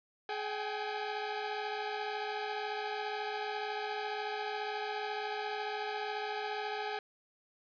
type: tone cluster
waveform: sawtooth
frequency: 422.6 / 773 / 831 Hz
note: G#4 / G5 / G#5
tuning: +30 / -24 / +1 cents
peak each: -35 / -36 / -37 dBFS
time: 0.29-6.99 s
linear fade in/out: 2 ms
effects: resampled to 11025 Hz + 11-bit